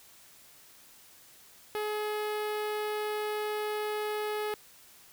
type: tone with notch filter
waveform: sawtooth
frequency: 423.1 Hz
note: G#4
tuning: 32 cents sharp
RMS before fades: -33 dBFS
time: 1.75-4.54 s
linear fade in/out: 0 ms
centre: 6700 Hz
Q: 1
effects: white hiss -56 dBFS RMS until 5.12 s